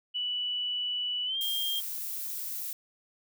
sine tone with pitch glide, 2960 to 3209 Hz, F#7 to G7, 0 to +40 cents, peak -29 dBFS, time 0.14-1.81 s, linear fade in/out 20 ms, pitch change +140 cents, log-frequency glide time 1.25-1.38 s
violet noise, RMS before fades -36 dBFS, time 1.41-2.73 s, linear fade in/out 2 ms
effects none

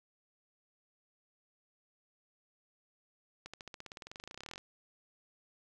accelerating click train, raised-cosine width 0.2 ms, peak -28 dBFS, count 27, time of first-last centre 3.46-4.579 s, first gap 76 ms, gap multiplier 0.95, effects none

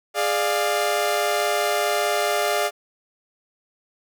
sawtooth chord, D diminished, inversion second, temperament equal with one note detuned, 415.3 / 593.8 / 698.5 Hz, Ab4 / D5 / F5, 0 / +19 / 0 cents, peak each -22 / -20 / -20 dBFS, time 0.14-2.71 s, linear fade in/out 50 ms, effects none

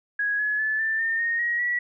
sine tone with pitch steps, 1661.2 / 1698.1 / 1735.7 / 1774.3 / 1813.6 / 1853.9 / 1895 / 1937.1 Hz, G#6 / G#6 / A6 / A6 / A#6 / A#6 / A#6 / B6, 0 / +38 / -24 / +14 / -48 / -10 / +28 / -34 cents, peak -22 dBFS, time 0.19-1.79 s, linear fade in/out 5 ms, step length 200 ms, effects none

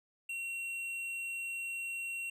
sine tone with tanh clipping, 2735 Hz, F7, 37 cents flat, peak -38 dBFS, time 0.29-2.3 s, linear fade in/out 5 ms, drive 9 dB, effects none

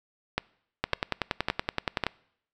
two click trains, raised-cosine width 0.3 ms, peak -9 / -9 dBFS, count 4 / 14, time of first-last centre 0.38-2.037 / 0.84-2.066 s, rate 1.81 / 10.6 Hz, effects noise-tail reverb RT60 0.7 s tail -24 dB re dry

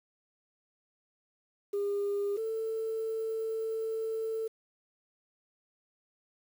sine tone pair in turn, 404.5 / 445.2 Hz, G#4 / A4, -46 / +20 cents, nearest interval major second, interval 166 cents, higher second, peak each -27 / -30 dBFS, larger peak first, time 1.73-2.37 / 2.37-4.48 s, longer second, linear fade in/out 10 ms, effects tanh soft clip ceiling -26 dBFS + 9-bit

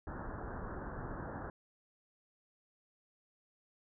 pink low-pass noise, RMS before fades -43 dBFS, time 0.07-1.5 s, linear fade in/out 2 ms, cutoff 1700 Hz, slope 96 dB/octave, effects none

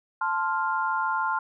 sine chord, F major, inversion first, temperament equal, 880 / 1046.5 / 1396.9 Hz, A5 / C6 / F6, 0 / 0 / 0 cents, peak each -28 dBFS, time 0.21-1.39 s, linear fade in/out 5 ms, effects none

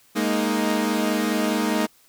sawtooth chord, Ab suspended second, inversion none, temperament equal with one note detuned, 208.3 / 233.1 / 311.1 Hz, Ab3 / Bb3 / Eb4, +5 / 0 / 0 cents, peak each -21 dBFS, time 0.15-1.87 s, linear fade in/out 20 ms, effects white hiss -57 dBFS RMS until 2.08 s

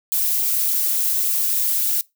violet noise with flanger, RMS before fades -20 dBFS, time 0.12-2.01 s, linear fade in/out 0 ms, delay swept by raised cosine 0.26 to 3.26 ms, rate 3.5 Hz, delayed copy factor +0.5, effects noise-tail reverb RT60 0.2 s tail -22 dB re dry

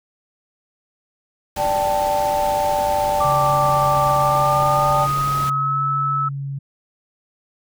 sine chord, D suspended fourth, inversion none, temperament equal, 587.3 / 784 / 880 Hz, D5 / G5 / A5, 0 / 0 / 0 cents, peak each -21 dBFS, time 1.56-5.08 s, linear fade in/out 50 ms
pink noise, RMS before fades -31 dBFS, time 1.56-5.5 s, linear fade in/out 5 ms
sine tone with pitch glide, 1174.7 to 1303.4 Hz, D6 to E6, 0 to -20 cents, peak -18 dBFS, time 3.2-6.29 s, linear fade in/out 10 ms, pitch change +180 cents, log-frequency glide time 4.18-5.84 s
sine tone with vibrato, 138.59 Hz, C#3, in tune, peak -24 dBFS, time 3.24-6.59 s, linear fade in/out 10 ms, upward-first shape sine, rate 0.77 Hz, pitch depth 9 cents each way
effects none

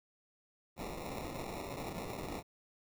violet noise with sample-and-hold, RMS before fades -42 dBFS, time 0.76-2.43 s, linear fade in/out 50 ms, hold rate 1575 Hz, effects none

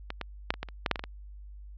clicks, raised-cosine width 0.3 ms, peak -18 / -17 / -8 / -22 / -17 / -28 / -10 / -7 / -17 / -18 / -19 dBFS, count 11, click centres 0.104 / 0.213 / 0.505 / 0.54 / 0.63 / 0.687 / 0.862 / 0.913 / 0.958 / 0.994 / 1.039 s, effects added 50 Hz sine -43 dBFS peak until 1.77 s + low-pass 5000 Hz 12 dB/octave

